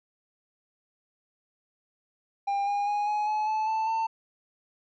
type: tone with pitch steps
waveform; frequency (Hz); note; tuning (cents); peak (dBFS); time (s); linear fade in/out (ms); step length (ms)
triangle; 800 / 813 / 826.3 / 839.8 / 853.5 / 867.4 / 881.5 / 895.9; G5 / G#5 / G#5 / G#5 / G#5 / A5 / A5 / A5; +35 / -37 / -9 / +19 / +47 / -25 / +3 / +31; -23; 2.47-4.07; 10; 200
effects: resampled to 16000 Hz